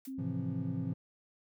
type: noise with exponential decay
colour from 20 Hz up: blue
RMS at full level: -45 dBFS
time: 0.05-0.15 s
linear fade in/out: 2 ms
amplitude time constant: 20 ms
type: tone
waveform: sine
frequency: 265.5 Hz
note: C4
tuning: 25 cents sharp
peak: -38 dBFS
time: 0.07-0.93 s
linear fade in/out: 10 ms
type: chord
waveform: triangle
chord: F major seventh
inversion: first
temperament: equal with one note detuned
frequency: 110 / 133.02 / 164.81 / 174.61 Hz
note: A2 / C3 / E3 / F3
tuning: 0 / +29 / 0 / 0 cents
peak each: -38 dBFS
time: 0.18-0.94 s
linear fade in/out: 10 ms
effects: none